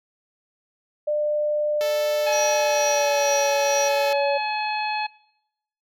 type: tone with pitch glide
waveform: sine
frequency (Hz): 598 to 564.4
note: D5 to C#5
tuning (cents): +31 to +31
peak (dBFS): -20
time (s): 1.07-4.38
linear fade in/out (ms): 10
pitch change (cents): -100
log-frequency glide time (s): 2.56-3.37
type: tone with vibrato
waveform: 5% pulse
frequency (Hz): 440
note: A4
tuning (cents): 0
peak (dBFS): -18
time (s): 1.81-4.13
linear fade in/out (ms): 0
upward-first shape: triangle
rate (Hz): 19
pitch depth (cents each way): 10
type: harmonic tone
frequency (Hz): 851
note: G#5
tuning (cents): +42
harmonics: 1 / 2 / 3 / 4 / 5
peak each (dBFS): -25 / -34 / -29 / -40 / -34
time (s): 2.26-5.07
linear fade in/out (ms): 10
type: tone with tremolo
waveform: sine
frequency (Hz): 5790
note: F#8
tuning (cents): -38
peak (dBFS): -23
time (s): 2.32-3.89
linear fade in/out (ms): 10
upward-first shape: triangle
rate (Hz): 2.2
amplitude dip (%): 75
effects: noise-tail reverb RT60 0.8 s tail -23 dB re dry